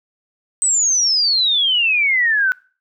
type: exponential sweep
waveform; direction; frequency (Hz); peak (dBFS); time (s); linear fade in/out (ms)
sine; down; 8210 to 1480; -13; 0.62-2.52; 0
effects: noise-tail reverb RT60 0.4 s tail -24 dB re dry